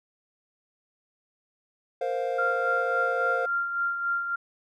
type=chord; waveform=triangle; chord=Bb suspended second; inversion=none; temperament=equal with one note detuned; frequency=466.2 / 523.3 / 702.1 Hz; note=Bb4 / C5 / F5; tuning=0 / 0 / +9 cents; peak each=-30 / -27 / -29 dBFS; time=2.01-3.46 s; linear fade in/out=5 ms
type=tone with tremolo; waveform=sine; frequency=1389 Hz; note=F6; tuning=10 cents flat; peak=-23 dBFS; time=2.38-4.36 s; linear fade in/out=10 ms; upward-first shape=sine; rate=3.6 Hz; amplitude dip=50%
effects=none